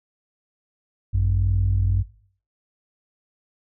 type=tone pair together; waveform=sine; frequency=53.16 / 94.8 Hz; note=G#1 / F#2; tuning=+41 / +43 cents; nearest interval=minor seventh; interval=1002 cents; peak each=-20 / -18 dBFS; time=1.13-2.03 s; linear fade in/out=20 ms; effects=noise-tail reverb RT60 0.5 s tail -18 dB re dry + tanh soft clip ceiling -12 dBFS